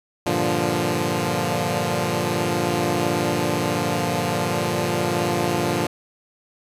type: chord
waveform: 10% pulse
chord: G minor seventh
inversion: none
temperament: equal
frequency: 98 / 116.54 / 146.83 / 174.61 Hz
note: G2 / Bb2 / D3 / F3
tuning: 0 / 0 / 0 / 0 cents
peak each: -21 / -18 / -18 / -16 dBFS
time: 0.26-5.87 s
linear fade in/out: 5 ms
effects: resampled to 32000 Hz